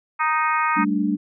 harmonic tone, 311.1 Hz, D#4, in tune, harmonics 3 / 4 / 5 / 6 / 7 / 8, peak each -23 / -21 / -28 / -29 / -29 / -31 dBFS, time 0.19-0.85 s, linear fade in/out 20 ms
sine chord, G suspended second, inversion none, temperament equal, 196 / 220 / 293.7 Hz, G3 / A3 / D4, 0 / 0 / 0 cents, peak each -23 / -24 / -22 dBFS, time 0.76-1.17 s, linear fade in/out 20 ms
effects none

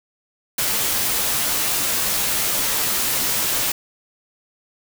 white noise with comb filter, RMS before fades -21 dBFS, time 0.58-3.72 s, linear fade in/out 5 ms, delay 12 ms, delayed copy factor -0.5, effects none

